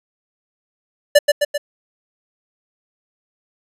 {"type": "tone with echo", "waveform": "square", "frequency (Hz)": 584, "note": "D5", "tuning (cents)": -10, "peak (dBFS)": -6, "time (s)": [1.15, 1.19], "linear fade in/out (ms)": 10, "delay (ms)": 130, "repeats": 3, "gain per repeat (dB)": -4, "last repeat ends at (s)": 1.58, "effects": ["resampled to 32000 Hz"]}